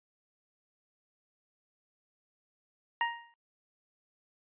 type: tone with exponential decay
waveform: 25% pulse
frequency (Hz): 937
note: A#5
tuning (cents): +9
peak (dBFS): -21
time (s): 3.01-3.34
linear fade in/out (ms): 1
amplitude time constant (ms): 70
effects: noise-tail reverb RT60 0.1 s tail -25 dB re dry + resampled to 8000 Hz